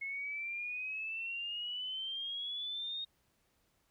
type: exponential sweep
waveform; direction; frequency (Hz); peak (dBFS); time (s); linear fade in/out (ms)
sine; up; 2173 to 3729; -37; 0.01-3.05; 10
effects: pink hiss -75 dBFS RMS until 3.9 s